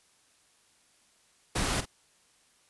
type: noise with echo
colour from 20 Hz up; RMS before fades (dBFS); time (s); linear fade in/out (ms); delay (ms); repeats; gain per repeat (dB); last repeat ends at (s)
pink; -29; 1.55-1.81; 10; 47; 1; -12; 1.857
effects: white hiss -65 dBFS RMS until 2.69 s + resampled to 24000 Hz